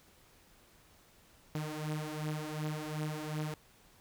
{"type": "beating tone pair", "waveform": "sawtooth", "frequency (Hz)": [152.2, 154.9], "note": ["D#3", "D#3"], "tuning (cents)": [-38, -7], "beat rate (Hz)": 2.7, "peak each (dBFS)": [-34, -36], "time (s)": [1.55, 3.54], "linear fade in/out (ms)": 0, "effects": ["pink hiss -63 dBFS RMS until 4 s"]}